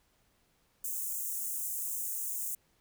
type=high-pass noise; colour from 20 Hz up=white; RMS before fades=-36 dBFS; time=0.84-2.55 s; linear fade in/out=5 ms; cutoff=6700 Hz; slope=48 dB/octave; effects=pink hiss -71 dBFS RMS until 2.8 s